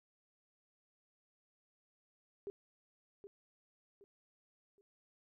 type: tone with echo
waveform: sine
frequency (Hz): 401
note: G4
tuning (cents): +39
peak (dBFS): -40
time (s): 2.47-2.5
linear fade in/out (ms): 0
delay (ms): 770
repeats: 3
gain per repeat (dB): -9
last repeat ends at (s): 4.81
effects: none